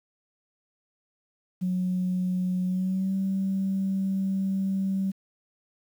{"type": "tone with pitch glide", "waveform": "sine", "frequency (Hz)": [182.8, 192.78], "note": ["F#3", "G3"], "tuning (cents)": [-21, -29], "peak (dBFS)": -23, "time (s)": [1.61, 5.12], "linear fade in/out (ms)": 20, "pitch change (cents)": 92, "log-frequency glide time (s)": [2.65, 3.15], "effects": ["tanh soft clip ceiling -19 dBFS", "9-bit"]}